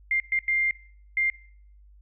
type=tone bursts at uneven times; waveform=sine; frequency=2100 Hz; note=C7; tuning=6 cents sharp; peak=-21 dBFS; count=4; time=0.11-0.2 / 0.32-0.39 / 0.48-0.71 / 1.17-1.3 s; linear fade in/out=2 ms; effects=noise-tail reverb RT60 0.6 s tail -21 dB re dry + added 50 Hz sine -50 dBFS peak until 2.01 s